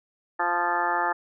harmonic tone with a mistuned harmonic, 174.61 Hz, F3, in tune, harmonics 2 / 3 / 4 / 5 / 6 / 7 / 8 / 9 / 10, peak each -35 / -37 / -31 / -26 / -34 / -30 / -33 / -37 / -30 dBFS, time 0.39-1.13 s, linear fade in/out 10 ms, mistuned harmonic 8, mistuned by -18 cents, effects none

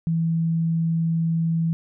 sine tone, 164.5 Hz, E3, 3 cents flat, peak -19 dBFS, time 0.07-1.73 s, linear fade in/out 0 ms, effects none

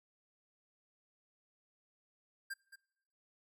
square tone with echo, 1593 Hz, G6, 27 cents sharp, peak -40 dBFS, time 2.5-2.54 s, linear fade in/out 10 ms, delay 220 ms, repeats 1, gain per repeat -12 dB, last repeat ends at 2.76 s, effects noise-tail reverb RT60 1.0 s tail -26 dB re dry

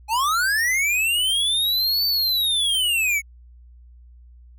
square linear two-way sweep, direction up then down, 825 to 4573 to 2189 Hz, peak -19 dBFS, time 0.08-3.22 s, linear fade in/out 50 ms, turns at 2.06 s, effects added 60 Hz sine -44 dBFS peak until 4.58 s

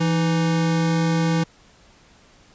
square tone pair together, 166.1 / 313.8 Hz, E3 / D#4, +13 / +15 cents, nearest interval major seventh, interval 1102 cents, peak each -19 / -27 dBFS, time 0-1.44 s, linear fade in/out 10 ms, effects pink hiss -53 dBFS RMS until 2.54 s + resampled to 16000 Hz

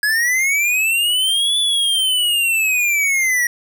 square linear two-way sweep, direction up then down, 1661.2 to 3478 to 1898 Hz, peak -15 dBFS, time 0.03-3.47 s, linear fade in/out 2 ms, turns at 1.58 s, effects none

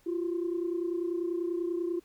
sine tone pair together, 341.5 / 371.7 Hz, F4 / F#4, -39 / +8 cents, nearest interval minor second, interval 147 cents, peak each -29 / -34 dBFS, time 0.06-2 s, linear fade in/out 10 ms, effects tanh soft clip ceiling -23 dBFS + pink hiss -65 dBFS RMS until 2.04 s

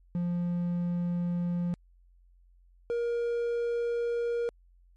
triangle tone pair in turn, 174.61 / 472.1 Hz, F3 / A#4, 0 / +22 cents, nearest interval octave + perfect fourth, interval 1722 cents, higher second, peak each -25 dBFS, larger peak neither, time 0.15-1.74 / 2.9-4.49 s, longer neither, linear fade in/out 0 ms, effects added 44 Hz sine -57 dBFS peak until 4.96 s + MP3 48 kbps

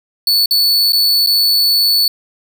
45% pulse tone with dropouts, 4449 Hz, C#8, 5 cents sharp, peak -9 dBFS, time 0.27-2.08 s, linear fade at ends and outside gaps 2 ms, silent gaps 0.459-0.509 / 0.922-0.931 / 1.263-1.271 s, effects none

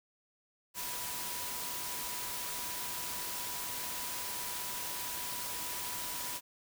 sine tone in noise, 980 Hz, B5, 14 cents flat, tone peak -47 dBFS, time 0.74-6.41 s, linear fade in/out 50 ms, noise white, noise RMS -39 dBFS, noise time 0.74-6.41 s, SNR -11 dB, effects none

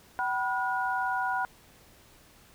sine tone cluster, 762 / 980 / 1443 Hz, G5 / B5 / F#6, -49 / -14 / -44 cents, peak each -31 dBFS, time 0.19-1.45 s, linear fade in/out 0 ms, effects pink hiss -57 dBFS RMS until 2.54 s

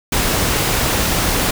pink noise, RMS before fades -17 dBFS, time 0.12-1.51 s, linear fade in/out 5 ms, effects none

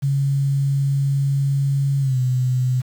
sine tone with pitch glide, 138.59 to 127.09 Hz, C#3 to C3, 0 to -50 cents, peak -16 dBFS, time 0.02-2.82 s, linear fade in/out 20 ms, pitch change -150 cents, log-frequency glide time 2-2.18 s, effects 7-bit

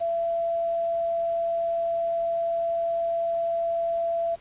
sine tone with quantisation, 673 Hz, E5, 36 cents sharp, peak -23 dBFS, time 0-4.36 s, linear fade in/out 20 ms, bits 8, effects pink hiss -54 dBFS RMS until 4.4 s + resampled to 8000 Hz

